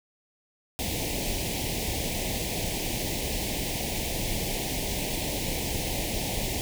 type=band-stop noise; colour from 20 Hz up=pink; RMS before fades=-30 dBFS; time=0.79-6.61 s; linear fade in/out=0 ms; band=860 to 2000 Hz; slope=48 dB/octave; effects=none